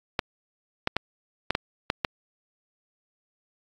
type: clicks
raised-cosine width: 0.3 ms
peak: -7 dBFS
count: 7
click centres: 0.192 / 0.874 / 0.966 / 1.506 / 1.551 / 1.901 / 2.048 s
effects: AAC 48 kbps